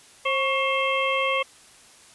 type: harmonic tone with a mistuned harmonic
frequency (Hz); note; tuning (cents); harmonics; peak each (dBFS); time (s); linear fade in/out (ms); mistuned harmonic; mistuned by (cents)
533; C5; +32; 1 / 2 / 4 / 5 / 6; -26 / -26 / -27 / -29 / -31; 0.25-1.43; 10; 2; +73
effects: white hiss -51 dBFS RMS until 2.14 s + resampled to 24000 Hz